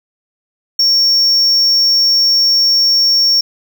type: tone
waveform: triangle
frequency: 5500 Hz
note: F8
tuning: 27 cents flat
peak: -7 dBFS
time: 0.79-3.41 s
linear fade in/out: 5 ms
effects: 8-bit

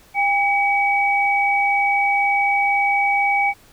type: tone pair together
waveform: sine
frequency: 803 / 2271 Hz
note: G5 / C#7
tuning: +41 / +41 cents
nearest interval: octave + tritone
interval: 1800 cents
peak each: -18 dBFS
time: 0.14-3.54 s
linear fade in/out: 50 ms
effects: pink hiss -51 dBFS RMS until 3.72 s

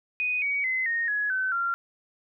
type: tone with pitch steps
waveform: sine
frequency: 2489 / 2256 / 2045 / 1853.9 / 1680.5 / 1523.3 / 1380.9 Hz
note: D#7 / C#7 / C7 / A#6 / G#6 / F#6 / F6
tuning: 0 / +30 / -40 / -10 / +20 / +50 / -20 cents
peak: -24 dBFS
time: 0.2-1.74 s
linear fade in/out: 0 ms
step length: 220 ms
effects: none

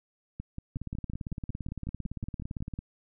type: two click trains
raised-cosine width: 5 ms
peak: -23 / -24 dBFS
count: 36 / 14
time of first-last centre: 0.76-2.737 / 0.4-2.79 s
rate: 17.7 / 5.44 Hz
effects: none

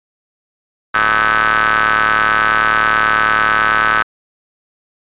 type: ring-modulated tone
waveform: sawtooth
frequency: 109.2 Hz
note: A2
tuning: 13 cents flat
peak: -4 dBFS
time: 0.94-4.03 s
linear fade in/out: 10 ms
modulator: 1400 Hz
effects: resampled to 8000 Hz

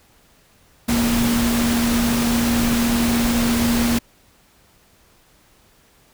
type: tone in noise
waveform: sine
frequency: 235.8 Hz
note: A#3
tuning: 20 cents sharp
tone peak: -17 dBFS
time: 0.88-3.99 s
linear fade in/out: 10 ms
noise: pink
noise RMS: -23 dBFS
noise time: 0.88-3.99 s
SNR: +3 dB
effects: pink hiss -55 dBFS RMS until 6.13 s

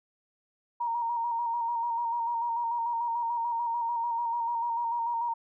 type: tone with vibrato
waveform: sine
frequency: 937 Hz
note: A#5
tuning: 9 cents sharp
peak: -27 dBFS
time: 0.8-5.34 s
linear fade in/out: 10 ms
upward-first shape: square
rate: 6.8 Hz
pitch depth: 29 cents each way
effects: none

